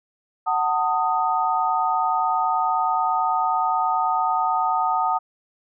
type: chord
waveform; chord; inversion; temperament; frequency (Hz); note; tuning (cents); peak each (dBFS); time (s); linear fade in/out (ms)
sine; D# diminished; first; just; 746.7 / 896 / 1244.5; F#5 / A5 / D#6; +16 / +31 / 0; -23; 0.46-5.19; 20
effects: none